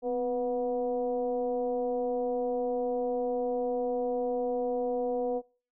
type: tone with frequency modulation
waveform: sine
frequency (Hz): 491.9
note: B4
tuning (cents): -7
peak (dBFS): -27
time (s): 0.02-5.42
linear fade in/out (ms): 50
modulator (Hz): 238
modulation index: 0.76
effects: noise-tail reverb RT60 0.4 s tail -25 dB re dry